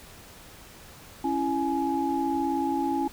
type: tone cluster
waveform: sine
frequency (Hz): 275.6 / 334.2 / 840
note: C#4 / E4 / G#5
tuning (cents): -10 / +24 / +19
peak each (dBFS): -28 / -29 / -28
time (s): 1.24-3.08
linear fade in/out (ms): 5
effects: pink hiss -48 dBFS RMS until 3.12 s